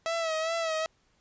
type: tone with vibrato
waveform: sawtooth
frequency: 650 Hz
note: E5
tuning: 24 cents flat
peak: -24 dBFS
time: 0.06-0.86 s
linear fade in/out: 0 ms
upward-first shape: sine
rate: 2.5 Hz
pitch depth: 52 cents each way
effects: pink hiss -69 dBFS RMS until 1.2 s + resampled to 16000 Hz